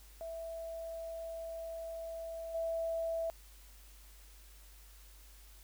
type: tone with level steps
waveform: sine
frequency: 659.3 Hz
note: E5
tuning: in tune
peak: -40 / -33 dBFS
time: 0.21-3.3 s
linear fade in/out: 0 ms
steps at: 2.54 s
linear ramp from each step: 10 ms
effects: added 50 Hz sine -55 dBFS peak until 5.63 s + white hiss -61 dBFS RMS until 5.63 s